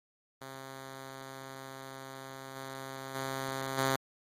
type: tone with level steps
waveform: 5% pulse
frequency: 133.7 Hz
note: C3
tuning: 38 cents sharp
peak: -32 / -29 / -23 / -16 dBFS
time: 0.41-3.96 s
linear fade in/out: 5 ms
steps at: 2.55 / 3.14 / 3.77 s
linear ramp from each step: 20 ms
effects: MP3 64 kbps